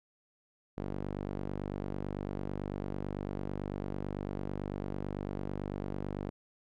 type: tone with band-pass filter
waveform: sawtooth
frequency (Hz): 49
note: G1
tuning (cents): 0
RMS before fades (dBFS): -38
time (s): 0.77-6.3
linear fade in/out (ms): 10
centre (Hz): 320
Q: 0.7
effects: none